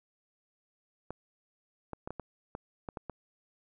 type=clicks; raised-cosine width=1 ms; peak=-24 dBFS; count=9; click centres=1.106 / 1.933 / 2.075 / 2.106 / 2.197 / 2.551 / 2.888 / 2.972 / 3.097 s; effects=none